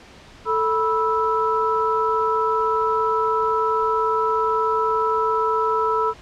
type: tone cluster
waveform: sine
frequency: 441.1 / 979 / 1316 Hz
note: A4 / B5 / E6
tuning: +4 / -15 / -3 cents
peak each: -22 dBFS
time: 0.45-6.14 s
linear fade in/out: 50 ms
effects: pink hiss -45 dBFS RMS until 6.21 s + low-pass 5000 Hz 12 dB/octave